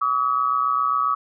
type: tone pair together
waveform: sine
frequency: 1145 / 1272.3 Hz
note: D6 / D#6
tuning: -44 / +38 cents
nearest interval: major second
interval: 182 cents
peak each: -21 dBFS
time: 0.01-1.15 s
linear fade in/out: 10 ms
effects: none